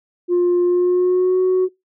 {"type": "tone with pitch glide", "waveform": "sine", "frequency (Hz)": [353.3, 370.4], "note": ["F4", "F#4"], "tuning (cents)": [20, 2], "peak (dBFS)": -11, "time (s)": [0.28, 1.69], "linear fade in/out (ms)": 50, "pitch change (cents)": 82, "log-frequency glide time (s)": [0.64, 1.4], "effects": ["noise-tail reverb RT60 0.2 s tail -25 dB re dry", "tanh soft clip ceiling -11 dBFS"]}